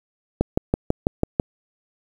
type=click train; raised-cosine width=2 ms; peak=-4 dBFS; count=7; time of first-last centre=0.41-1.398 s; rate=6.07 Hz; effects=7-bit